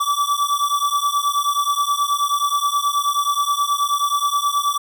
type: beating tone pair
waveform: square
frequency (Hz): 1151 / 1160.4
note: D6 / D6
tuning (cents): -35 / -21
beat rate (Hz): 9.4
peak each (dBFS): -21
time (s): 0-4.78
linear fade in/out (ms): 10
effects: none